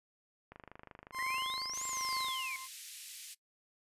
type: click train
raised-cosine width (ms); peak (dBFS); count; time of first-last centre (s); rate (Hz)
0.5; -34; 46; 0.52-2.285; 25.5
type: tone with tremolo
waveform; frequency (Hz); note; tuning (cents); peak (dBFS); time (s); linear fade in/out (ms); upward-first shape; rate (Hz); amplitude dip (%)
30% pulse; 1046.5; C6; 0; -32; 1.12-2.68; 50; triangle; 1.2; 80
type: exponential two-way sweep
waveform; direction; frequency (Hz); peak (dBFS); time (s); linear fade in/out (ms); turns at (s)
sine; up then down; 1864.7 to 7570 to 2189; -38; 1.19-2.56; 0; 1.86
type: band-pass noise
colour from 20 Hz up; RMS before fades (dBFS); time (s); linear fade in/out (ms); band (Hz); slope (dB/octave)
white; -49; 1.73-3.35; 20; 2200 to 12000; 24
effects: noise-tail reverb RT60 0.1 s tail -20 dB re dry + resampled to 32000 Hz